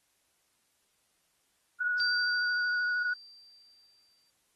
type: tone with vibrato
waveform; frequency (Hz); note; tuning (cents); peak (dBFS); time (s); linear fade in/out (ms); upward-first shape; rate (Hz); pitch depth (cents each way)
sine; 1462; F#6; -21; -27; 1.8-3.14; 10; triangle; 13; 19
type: tone with exponential decay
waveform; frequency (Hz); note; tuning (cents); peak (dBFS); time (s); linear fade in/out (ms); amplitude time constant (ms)
sine; 4689; D8; -4; -28; 2-4.3; 0; 500
effects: white hiss -73 dBFS RMS until 4.55 s + AAC 32 kbps